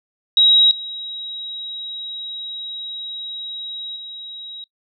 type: tone with level steps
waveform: sine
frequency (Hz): 3830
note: A#7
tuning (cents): +46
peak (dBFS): -9 / -27 / -31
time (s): 0.37-4.64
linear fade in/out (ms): 2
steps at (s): 0.71 / 3.96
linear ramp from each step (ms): 2
effects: noise-tail reverb RT60 0.1 s tail -21 dB re dry